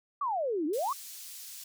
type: exponential two-way sweep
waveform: sine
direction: down then up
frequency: 1196 to 286.8 to 1196 Hz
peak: -28 dBFS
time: 0.21-0.93 s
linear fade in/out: 5 ms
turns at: 0.66 s
type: high-pass noise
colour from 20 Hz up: pink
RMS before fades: -45 dBFS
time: 0.73-1.64 s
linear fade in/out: 5 ms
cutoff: 5200 Hz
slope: 12 dB/octave
effects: none